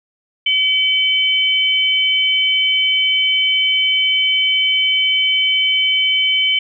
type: tone pair together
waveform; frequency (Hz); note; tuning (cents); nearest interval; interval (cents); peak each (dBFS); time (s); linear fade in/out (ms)
sine; 2289 / 3055; D7 / G7; -45 / -45; perfect fourth; 500; -17 / -14; 0.46-6.59; 5
effects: none